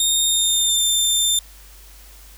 20% pulse tone with pitch glide, 3675 to 3583 Hz, A#7 to A7, -25 to +31 cents, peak -10 dBFS, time 0-1.39 s, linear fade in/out 2 ms, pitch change -44 cents, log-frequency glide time 0.28-0.83 s, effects added 50 Hz sine -43 dBFS peak until 2.37 s + white hiss -47 dBFS RMS until 2.37 s

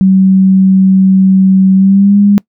sine tone with pitch glide, 190.3 to 202.8 Hz, F#3 to G#3, +49 to -41 cents, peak -3 dBFS, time 0.01-2.38 s, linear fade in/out 0 ms, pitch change +110 cents, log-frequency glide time 1.75-2.17 s, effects noise-tail reverb RT60 0.1 s tail -24 dB re dry

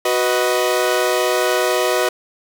sawtooth chord, B major, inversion second, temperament equal with one note detuned, 370 / 493.9 / 625.9 Hz, F#4 / B4 / D#5, 0 / 0 / +10 cents, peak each -16 dBFS, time 0.05-2.09 s, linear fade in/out 5 ms, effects none

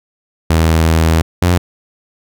sawtooth tone pair in turn, 81 / 88.51 Hz, E2 / F2, -30 / +24 cents, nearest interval major second, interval 154 cents, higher second, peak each -5 dBFS, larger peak neither, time 0.5-1.22 / 1.42-1.58 s, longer first, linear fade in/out 5 ms, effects none

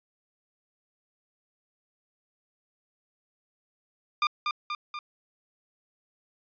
sawtooth tone with echo, 1200 Hz, D6, 37 cents sharp, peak -18 dBFS, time 4.22-4.27 s, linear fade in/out 2 ms, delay 240 ms, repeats 3, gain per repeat -4 dB, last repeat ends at 4.99 s, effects resampled to 11025 Hz

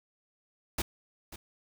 pink noise with echo, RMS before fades -31 dBFS, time 0.78-0.82 s, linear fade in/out 5 ms, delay 540 ms, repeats 1, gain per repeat -14 dB, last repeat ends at 1.36 s, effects none

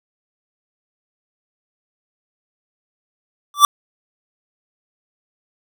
square tone with exponential growth, 1165 Hz, D6, 14 cents flat, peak -3 dBFS, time 3.54-3.65 s, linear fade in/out 1 ms, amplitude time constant 23 ms, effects none

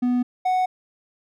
triangle tone pair in turn, 246.9 / 739.9 Hz, B3 / F#5, 0 / 0 cents, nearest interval octave + perfect fifth, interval 1900 cents, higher second, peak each -16 dBFS, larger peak neither, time 0.02-0.23 / 0.45-0.66 s, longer neither, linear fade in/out 10 ms, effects none

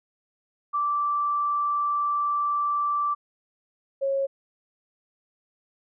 sine tone pair in turn, 1168 / 546.6 Hz, D6 / C#5, -10 / -24 cents, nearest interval octave + minor second, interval 1314 cents, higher first, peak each -22 dBFS, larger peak neither, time 0.73-3.15 / 4.01-4.27 s, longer first, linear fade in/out 20 ms, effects none

